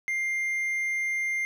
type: tone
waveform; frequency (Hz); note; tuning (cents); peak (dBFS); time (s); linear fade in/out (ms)
triangle; 2100; C7; +6; -24; 0.08-1.45; 0
effects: none